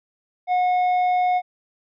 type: tone with tanh clipping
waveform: sine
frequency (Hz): 726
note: F#5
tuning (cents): -33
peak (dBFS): -18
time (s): 0.47-1.42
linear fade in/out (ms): 50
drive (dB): 6
effects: none